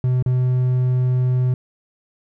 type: tone with dropouts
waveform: triangle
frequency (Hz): 126.6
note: B2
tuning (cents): +43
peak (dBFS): -13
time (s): 0.04-1.54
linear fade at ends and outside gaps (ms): 2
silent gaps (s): 0.225-0.261
effects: none